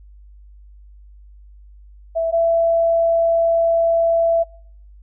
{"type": "tone pair in turn", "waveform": "sine", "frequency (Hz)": [659.3, 667.3], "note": ["E5", "E5"], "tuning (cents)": [0, 21], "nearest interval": "unison", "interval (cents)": 21, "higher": "second", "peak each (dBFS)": [-16, -13], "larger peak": "second", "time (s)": [[2.15, 2.32], [2.32, 4.44]], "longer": "second", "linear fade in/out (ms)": 20, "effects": ["noise-tail reverb RT60 0.6 s tail -25 dB re dry", "added 50 Hz sine -41 dBFS peak until 5.02 s"]}